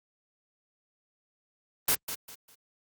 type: noise with echo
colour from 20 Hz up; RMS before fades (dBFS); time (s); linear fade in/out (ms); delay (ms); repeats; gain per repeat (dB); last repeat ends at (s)
white; -24; 1.88-1.95; 5; 200; 3; -11; 2.55
effects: Opus 24 kbps